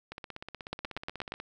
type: two click trains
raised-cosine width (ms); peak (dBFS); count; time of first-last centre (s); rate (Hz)
0.3; -18 / -24; 6 / 22; 0.73-1.321 / 0.12-1.4; 8.46 / 16.4
effects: none